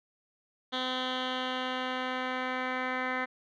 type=tone with low-pass filter sweep; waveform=10% pulse; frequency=255.9 Hz; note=C4; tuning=38 cents flat; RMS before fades=-33 dBFS; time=0.72-3.26 s; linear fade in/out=20 ms; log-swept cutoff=3400 to 2100 Hz; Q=5.2; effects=none